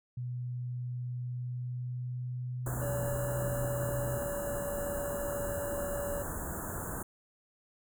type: tone with pitch glide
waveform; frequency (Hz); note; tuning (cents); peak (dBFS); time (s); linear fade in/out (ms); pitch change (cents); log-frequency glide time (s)
sine; 123.47 to 125.05; B2 to B2; 0 to +22; -34; 0.17-4.18; 5; +22; 1.23-2.9
type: band-stop noise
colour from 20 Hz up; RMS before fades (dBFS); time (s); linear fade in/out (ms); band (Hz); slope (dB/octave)
pink; -38; 2.66-7.03; 5; 1700 to 6800; 96
type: tone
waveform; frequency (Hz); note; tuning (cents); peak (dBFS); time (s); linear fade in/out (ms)
triangle; 571; D5; -49; -33; 2.81-6.23; 10
effects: none